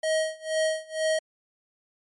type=tone with tremolo; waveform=square; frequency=632 Hz; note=D#5; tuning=27 cents sharp; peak=-22 dBFS; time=0.03-1.19 s; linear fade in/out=5 ms; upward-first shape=sine; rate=2.1 Hz; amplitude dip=95%; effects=MP3 48 kbps